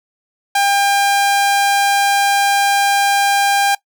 sawtooth tone, 800 Hz, G5, 35 cents sharp, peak -8 dBFS, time 0.55-3.75 s, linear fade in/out 5 ms, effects noise-tail reverb RT60 0.1 s tail -21 dB re dry

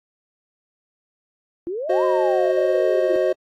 sine exponential two-way sweep, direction up then down, 329.6 to 1048 to 329.6 Hz, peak -24 dBFS, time 1.67-3.16 s, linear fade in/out 0 ms, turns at 2.04 s
triangle chord, C diminished, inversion second, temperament equal with one note detuned, 370 / 529 / 622.3 Hz, Gb4 / C5 / Eb5, 0 / +19 / 0 cents, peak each -19 dBFS, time 1.89-3.33 s, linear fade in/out 10 ms
effects AAC 64 kbps

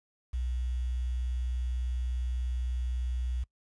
sine tone with quantisation, 61.74 Hz, B1, in tune, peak -29 dBFS, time 0.33-3.44 s, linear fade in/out 10 ms, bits 9, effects noise-tail reverb RT60 0.1 s tail -22 dB re dry + resampled to 22050 Hz

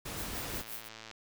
pink noise, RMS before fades -40 dBFS, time 0.05-0.62 s, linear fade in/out 10 ms
violet noise with tremolo, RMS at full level -40 dBFS, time 0.16-0.89 s, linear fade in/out 20 ms, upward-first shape triangle, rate 5.6 Hz, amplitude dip 95%
click train, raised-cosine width 0.2 ms, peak -29 dBFS, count 79, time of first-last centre 0.41-1.113 s, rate 111 Hz
effects none

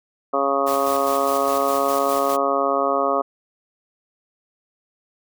harmonic tone, 138.5 Hz, C#3, 1 cent flat, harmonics 2 / 3 / 4 / 5 / 6 / 7 / 8 / 9, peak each -29 / -26 / -23 / -24 / -33 / -32 / -24 / -25 dBFS, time 0.33-3.22 s, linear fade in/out 10 ms
white noise with tremolo, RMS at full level -32 dBFS, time 0.66-2.37 s, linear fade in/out 20 ms, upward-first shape square, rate 4.9 Hz, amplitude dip 40%
effects none

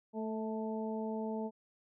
harmonic tone with a mistuned harmonic, 220 Hz, A3, in tune, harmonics 1 / 2 / 3 / 4, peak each -37 / -40 / -44 / -45 dBFS, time 0.13-1.51 s, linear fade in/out 50 ms, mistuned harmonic 3, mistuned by -21 cents, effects none

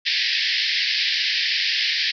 white band-pass noise, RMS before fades -22 dBFS, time 0.05-2.12 s, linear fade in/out 20 ms, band 1700 to 5200 Hz, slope 96 dB/octave, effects none

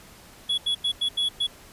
triangle tone bursts at uneven times, 3373 Hz, G#7, 26 cents sharp, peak -20 dBFS, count 6, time 0.49-0.58 / 0.66-0.75 / 0.84-0.92 / 1.01-1.09 / 1.17-1.29 / 1.4-1.47 s, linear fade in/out 10 ms, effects pink hiss -49 dBFS RMS until 1.72 s + resampled to 32000 Hz

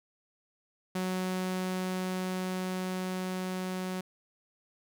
sawtooth tone with level ramp, 185 Hz, F#3, in tune, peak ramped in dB -26 to -29 dBFS, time 0.95-4.01 s, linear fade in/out 5 ms, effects none

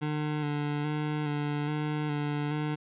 25% pulse tone with vibrato, 148.9 Hz, D3, 24 cents sharp, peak -25 dBFS, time 0.01-2.76 s, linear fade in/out 20 ms, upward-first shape square, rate 1.2 Hz, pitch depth 23 cents each way, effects resampled to 8000 Hz

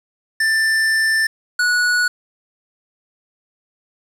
square tone pair in turn, 1775 / 1466.1 Hz, A6 / F#6, +15 / -16 cents, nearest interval minor third, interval 331 cents, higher first, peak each -15 dBFS, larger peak neither, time 0.4-1.27 / 1.59-2.08 s, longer first, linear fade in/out 5 ms, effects low-pass 10000 Hz 12 dB/octave + 7-bit

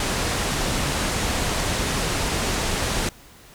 pink low-pass noise, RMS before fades -24 dBFS, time 0-3.09 s, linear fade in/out 2 ms, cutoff 10000 Hz, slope 24 dB/octave, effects pink hiss -48 dBFS RMS until 3.54 s

